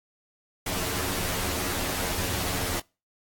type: noise with comb filter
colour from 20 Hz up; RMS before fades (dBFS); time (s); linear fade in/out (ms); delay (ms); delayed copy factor
pink; -29; 0.66-2.8; 5; 11; +0.95
effects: noise-tail reverb RT60 0.3 s tail -25 dB re dry + AAC 64 kbps